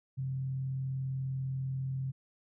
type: tone with frequency modulation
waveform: sine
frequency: 132.7 Hz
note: C3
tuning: 25 cents sharp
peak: -32 dBFS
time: 0.17-2.12 s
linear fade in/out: 20 ms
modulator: 40.2 Hz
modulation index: 0.24
effects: none